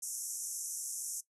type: band-pass noise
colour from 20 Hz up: pink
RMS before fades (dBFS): -40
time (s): 0.02-1.21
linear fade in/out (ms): 10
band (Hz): 5700 to 12000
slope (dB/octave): 96
effects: noise-tail reverb RT60 0.1 s tail -17 dB re dry